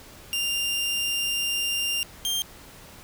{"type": "tone pair in turn", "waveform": "sawtooth", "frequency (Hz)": [2794, 3184], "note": ["F7", "G7"], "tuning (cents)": [0, 26], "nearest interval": "major second", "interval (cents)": 226, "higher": "second", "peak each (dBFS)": -21, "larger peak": "neither", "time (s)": [[0.33, 2.03], [2.25, 2.42]], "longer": "first", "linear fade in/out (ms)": 0, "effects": ["pink hiss -47 dBFS RMS until 3.03 s"]}